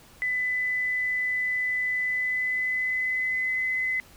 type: tone with pitch glide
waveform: sine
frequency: 2002 to 2029 Hz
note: B6 to B6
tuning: +23 to +46 cents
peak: -24 dBFS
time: 0.22-4 s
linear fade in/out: 0 ms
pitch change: +23 cents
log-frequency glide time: 2.01-3.62 s
effects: pink hiss -53 dBFS RMS until 4.16 s